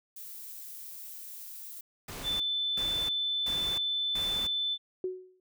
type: noise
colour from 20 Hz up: violet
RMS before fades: -44 dBFS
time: 0.16-1.81 s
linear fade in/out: 5 ms
type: noise bursts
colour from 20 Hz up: pink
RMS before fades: -41 dBFS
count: 4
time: 2.08-4.47 s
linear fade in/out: 5 ms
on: 320 ms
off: 370 ms
type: tone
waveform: sine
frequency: 3520 Hz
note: A7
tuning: in tune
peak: -28 dBFS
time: 2.23-4.78 s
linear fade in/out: 50 ms
type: tone with exponential decay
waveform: sine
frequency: 370 Hz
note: F#4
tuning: in tune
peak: -27 dBFS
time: 5.04-5.4 s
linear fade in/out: 2 ms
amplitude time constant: 77 ms
effects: none